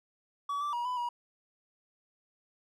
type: tone with pitch steps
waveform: triangle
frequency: 1139 / 1170 / 956 / 998 / 960 Hz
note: C#6 / D6 / A#5 / B5 / B5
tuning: +47 / -7 / +43 / +18 / -49 cents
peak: -29 dBFS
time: 0.49-1.09 s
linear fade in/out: 5 ms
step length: 120 ms
effects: none